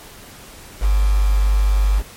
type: tone with quantisation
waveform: sine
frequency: 49.89 Hz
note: G1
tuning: 31 cents sharp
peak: -12 dBFS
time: 0.8-2.03 s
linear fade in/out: 50 ms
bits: 5
effects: pink hiss -40 dBFS RMS until 2.16 s + MP3 64 kbps